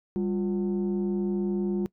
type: tone pair together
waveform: sine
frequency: 197.9 / 352.6 Hz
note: G3 / F4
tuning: +17 / +17 cents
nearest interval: minor seventh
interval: 1000 cents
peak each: -25 / -27 dBFS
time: 0.16-1.86 s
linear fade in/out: 0 ms
effects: noise-tail reverb RT60 0.1 s tail -23 dB re dry + tanh soft clip ceiling -21 dBFS